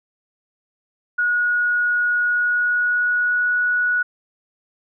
sine tone with pitch glide, 1452 to 1466.3 Hz, F#6 to F#6, -33 to -16 cents, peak -16 dBFS, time 1.18-4.03 s, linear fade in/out 10 ms, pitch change +17 cents, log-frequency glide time 2.23-3.57 s, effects none

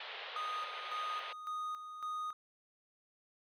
white band-pass noise, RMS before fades -46 dBFS, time 0-1.33 s, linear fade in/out 5 ms, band 440 to 3800 Hz, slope 48 dB/octave
triangle tone with tremolo, 1240 Hz, D#6, 6 cents flat, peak -35 dBFS, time 0.36-2.33 s, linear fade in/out 2 ms, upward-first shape square, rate 1.8 Hz, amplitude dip 60%
effects none

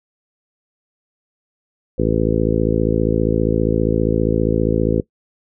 harmonic tone, 55 Hz, A1, in tune, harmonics 1 / 2 / 3 / 4 / 5 / 6 / 7 / 8 / 9, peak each -23 / -23 / -23 / -23 / -23 / -23 / -23 / -23 / -23 dBFS, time 1.98-5.01 s, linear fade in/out 10 ms, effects noise-tail reverb RT60 0.1 s tail -20 dB re dry

